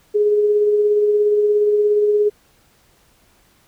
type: tone with tremolo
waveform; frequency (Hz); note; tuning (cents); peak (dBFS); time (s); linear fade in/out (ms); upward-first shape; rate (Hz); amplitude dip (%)
sine; 417.1; G#4; +7; -11; 0.14-2.3; 20; sine; 17; 30
effects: pink hiss -56 dBFS RMS until 3.67 s